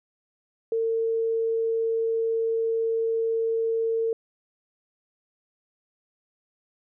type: tone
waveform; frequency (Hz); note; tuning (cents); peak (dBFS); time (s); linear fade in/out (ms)
sine; 453; A#4; -50; -22; 0.72-4.13; 2
effects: none